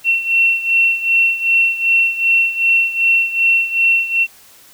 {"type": "beating tone pair", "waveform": "sine", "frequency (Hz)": [2713, 2715.6], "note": ["E7", "F7"], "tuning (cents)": [49, -49], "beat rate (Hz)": 2.6, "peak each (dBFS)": [-13, -17], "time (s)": [0.04, 4.27], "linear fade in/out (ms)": 50, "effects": ["white hiss -45 dBFS RMS until 4.73 s"]}